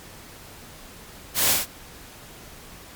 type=noise with echo; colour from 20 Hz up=white; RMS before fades=-22 dBFS; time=1.34-1.56 s; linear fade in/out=50 ms; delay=51 ms; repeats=2; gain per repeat=-2 dB; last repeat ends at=1.662 s; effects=pink hiss -44 dBFS RMS until 2.95 s + MP3 96 kbps